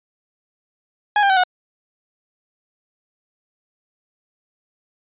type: tone with pitch steps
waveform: 30% pulse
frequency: 830.6 / 795.8 / 762.5 / 730.6 Hz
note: G#5 / G5 / G5 / F#5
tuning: 0 / +26 / -48 / -22 cents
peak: -10 dBFS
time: 1.16-1.436 s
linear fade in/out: 2 ms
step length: 69 ms
effects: resampled to 8000 Hz